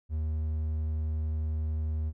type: tone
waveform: triangle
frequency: 77.78 Hz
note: D#2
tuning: in tune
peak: -26 dBFS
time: 0.09-2.13 s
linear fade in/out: 50 ms
effects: none